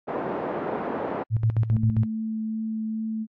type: band-pass noise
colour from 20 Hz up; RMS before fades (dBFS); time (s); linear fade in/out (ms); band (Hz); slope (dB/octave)
white; -29; 0.07-1.24; 20; 230 to 650; 12
type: tone with tremolo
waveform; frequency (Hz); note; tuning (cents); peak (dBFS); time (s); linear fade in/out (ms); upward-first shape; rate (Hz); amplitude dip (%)
sine; 111.6; A2; +25; -17; 1.3-2.07; 50; square; 7.5; 70
type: tone with vibrato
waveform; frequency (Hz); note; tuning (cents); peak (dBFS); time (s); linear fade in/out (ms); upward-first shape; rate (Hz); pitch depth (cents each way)
sine; 220; A3; 0; -26; 1.7-3.27; 50; triangle; 2.4; 9
effects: low-pass 2000 Hz 12 dB/octave + AAC 64 kbps